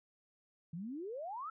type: exponential sweep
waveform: sine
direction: up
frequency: 155.8 to 1360 Hz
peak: -40 dBFS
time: 0.73-1.5 s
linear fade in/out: 5 ms
effects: none